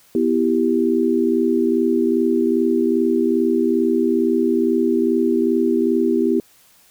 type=chord; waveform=sine; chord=E minor; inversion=second; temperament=equal; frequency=246.9 / 329.6 / 392 Hz; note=B3 / E4 / G4; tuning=0 / 0 / 0 cents; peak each=-19 dBFS; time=0.15-6.4 s; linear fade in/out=2 ms; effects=white hiss -53 dBFS RMS until 6.9 s